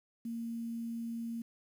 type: tone with quantisation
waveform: sine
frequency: 231.2 Hz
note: A#3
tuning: 14 cents flat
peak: -36 dBFS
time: 0.25-1.42 s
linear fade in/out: 5 ms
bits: 10
effects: none